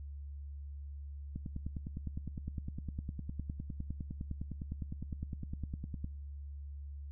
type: click train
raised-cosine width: 5 ms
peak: -27 dBFS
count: 47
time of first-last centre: 1.36-6.044 s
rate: 9.82 Hz
effects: noise-tail reverb RT60 1.0 s tail -24 dB re dry + added 71 Hz sine -42 dBFS peak until 7.11 s